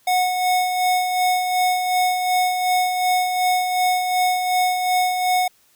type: tone with tremolo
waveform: square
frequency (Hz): 732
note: F#5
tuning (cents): -19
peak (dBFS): -16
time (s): 0.07-5.48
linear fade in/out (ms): 5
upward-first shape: sine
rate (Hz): 2.7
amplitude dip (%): 45
effects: white hiss -58 dBFS RMS until 5.75 s